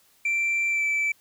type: tone with pitch glide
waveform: sine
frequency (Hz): 2349 to 2319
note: D7 to D7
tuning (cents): 0 to -22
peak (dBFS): -19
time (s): 0.25-1.12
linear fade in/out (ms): 5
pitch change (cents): -22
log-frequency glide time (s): 0.69-0.84
effects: tanh soft clip ceiling -21 dBFS + white hiss -61 dBFS RMS until 1.2 s

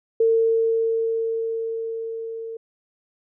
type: tone with level ramp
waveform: sine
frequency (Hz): 452.9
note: A#4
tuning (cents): -50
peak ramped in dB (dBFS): -14 to -30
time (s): 0.2-2.57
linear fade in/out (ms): 5
effects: none

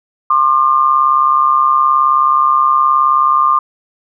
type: tone pair together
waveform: sine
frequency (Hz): 1061 / 1200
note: C6 / D6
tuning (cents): +24 / +37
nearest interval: major second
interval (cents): 213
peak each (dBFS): -12 / -10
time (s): 0.3-3.59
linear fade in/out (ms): 5
effects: none

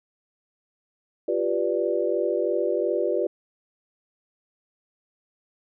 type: chord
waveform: sine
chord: G dominant seventh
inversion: third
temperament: equal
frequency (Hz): 349.2 / 392 / 493.9 / 587.3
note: F4 / G4 / B4 / D5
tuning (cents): 0 / 0 / 0 / 0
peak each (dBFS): -27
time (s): 1.28-3.27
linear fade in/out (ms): 5
effects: none

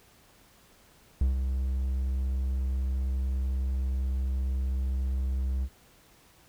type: tone with ADSR envelope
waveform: triangle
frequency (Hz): 65.41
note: C2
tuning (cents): 0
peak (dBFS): -18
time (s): 1.21-5.69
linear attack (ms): 4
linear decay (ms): 130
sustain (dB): -6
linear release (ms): 56
effects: pink hiss -59 dBFS RMS until 6.48 s

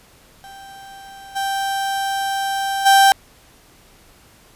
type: tone with level steps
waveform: 35% pulse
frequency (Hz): 784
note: G5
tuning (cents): 0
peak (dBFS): -35 / -18 / -7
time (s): 0.44-3.12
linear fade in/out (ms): 0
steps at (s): 1.35 / 2.85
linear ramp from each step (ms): 20
effects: pink hiss -50 dBFS RMS until 4.55 s + resampled to 32000 Hz

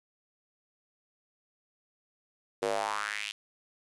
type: tone with high-pass filter sweep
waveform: square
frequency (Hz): 52.2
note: G#1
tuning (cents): +10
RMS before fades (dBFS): -33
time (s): 2.62-3.32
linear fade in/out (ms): 5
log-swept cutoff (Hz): 430 to 3100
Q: 3.6
effects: resampled to 24000 Hz + 9-bit

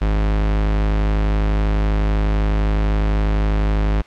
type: tone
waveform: 45% pulse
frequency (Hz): 51.91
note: G#1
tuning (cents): 0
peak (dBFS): -15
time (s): 0.01-4.02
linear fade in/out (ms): 10
effects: white hiss -46 dBFS RMS until 4.06 s + low-pass 3000 Hz 12 dB/octave

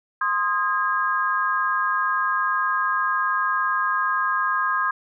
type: chord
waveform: sine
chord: Ab major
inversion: first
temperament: equal with one note detuned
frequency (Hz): 1046.5 / 1244.5 / 1627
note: C6 / Eb6 / Ab6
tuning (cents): 0 / 0 / -36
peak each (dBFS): -24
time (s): 0.21-4.91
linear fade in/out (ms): 5
effects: none

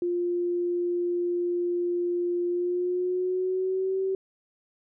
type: tone with pitch glide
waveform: sine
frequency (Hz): 350.7 to 382.4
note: F4 to G4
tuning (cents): +7 to -43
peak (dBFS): -24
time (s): 0.02-4.15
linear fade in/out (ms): 2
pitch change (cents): +150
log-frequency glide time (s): 2.48-4
effects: none

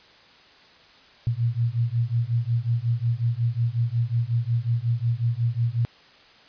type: beating tone pair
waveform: sine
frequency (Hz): 115 / 120.5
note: A#2 / B2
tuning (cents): -23 / -42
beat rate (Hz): 5.5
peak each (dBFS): -24 / -24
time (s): 1.27-5.85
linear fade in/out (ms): 0
effects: white hiss -52 dBFS RMS until 6.48 s + resampled to 11025 Hz

